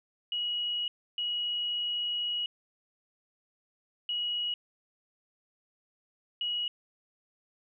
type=tone bursts at uneven times; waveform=sine; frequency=2908 Hz; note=F#7; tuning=31 cents flat; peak=-29 dBFS; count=4; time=0.32-0.88 / 1.18-2.46 / 4.09-4.54 / 6.41-6.68 s; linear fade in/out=2 ms; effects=none